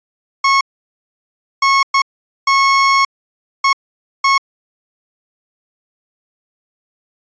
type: tone bursts at uneven times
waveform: 30% pulse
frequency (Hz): 1095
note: C#6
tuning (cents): -22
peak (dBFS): -7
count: 6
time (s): 0.44-0.61 / 1.62-1.83 / 1.94-2.02 / 2.47-3.05 / 3.64-3.73 / 4.24-4.38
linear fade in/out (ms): 5
effects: resampled to 16000 Hz